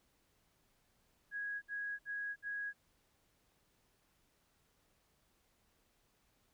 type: tone bursts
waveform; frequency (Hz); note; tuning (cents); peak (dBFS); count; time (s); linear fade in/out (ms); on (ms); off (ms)
sine; 1656; G#6; -5; -38; 4; 1.31-2.733; 50; 310; 61
effects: pink hiss -75 dBFS RMS until 6.53 s